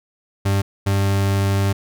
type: tone bursts at uneven times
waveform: 40% pulse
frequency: 98.6 Hz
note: G2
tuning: 11 cents sharp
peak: -15 dBFS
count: 2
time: 0.45-0.62 / 0.86-1.73 s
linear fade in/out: 10 ms
effects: none